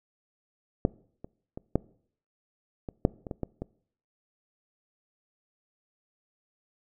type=clicks; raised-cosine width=2 ms; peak=-8 / -27 / -24 / -9 / -22 / -6 / -24 / -20 / -17 / -20 dBFS; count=10; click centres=0.851 / 1.245 / 1.575 / 1.756 / 2.888 / 3.051 / 3.268 / 3.312 / 3.433 / 3.62 s; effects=noise-tail reverb RT60 0.6 s tail -23 dB re dry